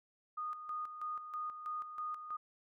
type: tone with tremolo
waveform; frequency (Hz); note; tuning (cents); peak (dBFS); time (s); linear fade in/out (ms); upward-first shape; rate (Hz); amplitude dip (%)
sine; 1232; D#6; -17; -37; 0.37-2.37; 10; square; 3.1; 60
effects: none